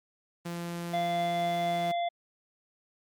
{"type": "tone", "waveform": "sawtooth", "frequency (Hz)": 171.7, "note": "F3", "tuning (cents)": -29, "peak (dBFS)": -30, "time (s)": [0.45, 1.92], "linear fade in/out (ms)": 10}
{"type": "harmonic tone", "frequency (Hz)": 691, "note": "F5", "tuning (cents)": -19, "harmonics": [1, 3, 5], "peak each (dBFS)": [-27, -41, -42], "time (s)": [0.93, 2.09], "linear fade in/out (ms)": 10}
{"effects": ["MP3 96 kbps"]}